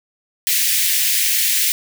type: high-pass noise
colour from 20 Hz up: white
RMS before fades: -17 dBFS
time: 0.47-1.72 s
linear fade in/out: 0 ms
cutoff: 1800 Hz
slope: 48 dB/octave
effects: none